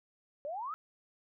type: exponential sweep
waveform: sine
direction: up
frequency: 554.4 to 1333 Hz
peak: -36 dBFS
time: 0.45-0.74 s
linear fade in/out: 0 ms
effects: none